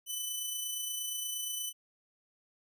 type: tone with amplitude modulation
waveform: 10% pulse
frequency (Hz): 3000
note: F#7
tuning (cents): +23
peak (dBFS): -25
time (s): 0.06-1.73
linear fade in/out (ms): 50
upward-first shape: sine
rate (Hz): 28.5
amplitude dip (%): 35
effects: none